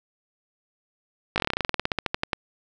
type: slowing click train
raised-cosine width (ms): 0.3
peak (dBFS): -7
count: 21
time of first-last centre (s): 1.36-2.332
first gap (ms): 19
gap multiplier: 1.09
effects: none